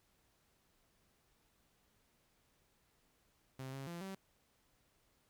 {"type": "tone with pitch steps", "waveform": "sawtooth", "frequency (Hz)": [132, 135.8, 171.4, 192.5], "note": ["C3", "C#3", "F3", "G3"], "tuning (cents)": [16, -35, -32, -31], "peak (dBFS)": -40, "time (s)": [3.59, 4.15], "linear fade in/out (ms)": 5, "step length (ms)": 140, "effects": ["pink hiss -75 dBFS RMS until 5.29 s"]}